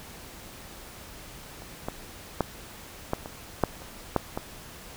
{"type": "clicks", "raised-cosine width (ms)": 1, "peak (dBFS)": [-28, -16, -9, -11, -22, -6, -30, -7, -15], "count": 9, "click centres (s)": [1.621, 1.885, 2.407, 3.134, 3.259, 3.637, 3.819, 4.163, 4.375], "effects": ["pink hiss -45 dBFS RMS until 4.96 s"]}